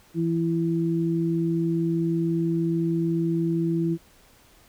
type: tone pair together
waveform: sine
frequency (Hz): 166.25 / 332.5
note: E3 / E4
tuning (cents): +15 / +15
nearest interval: octave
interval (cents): 1200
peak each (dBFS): -24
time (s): 0.14-3.98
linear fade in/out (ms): 50
effects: pink hiss -56 dBFS RMS until 4.68 s